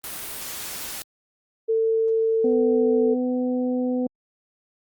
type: noise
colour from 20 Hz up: white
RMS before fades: -33 dBFS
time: 0.04-1.02 s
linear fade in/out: 0 ms
type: tone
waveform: sine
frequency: 447.8 Hz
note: A4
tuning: 30 cents sharp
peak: -18 dBFS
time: 1.68-3.15 s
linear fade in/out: 20 ms
type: harmonic tone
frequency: 250.9 Hz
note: B3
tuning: 28 cents sharp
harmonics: 1 / 2 / 3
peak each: -22 / -27 / -39 dBFS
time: 2.44-4.07 s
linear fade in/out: 5 ms
effects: Opus 32 kbps